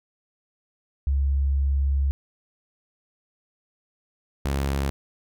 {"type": "tone pair in turn", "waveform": ["sine", "sawtooth"], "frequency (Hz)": [69, 69], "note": ["C#2", "C#2"], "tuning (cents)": [-7, -7], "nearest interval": "unison", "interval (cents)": 0, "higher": "neither", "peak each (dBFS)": -19, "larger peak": "neither", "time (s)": [[1.07, 2.11], [4.45, 4.9]], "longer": "first", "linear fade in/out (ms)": 0, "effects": []}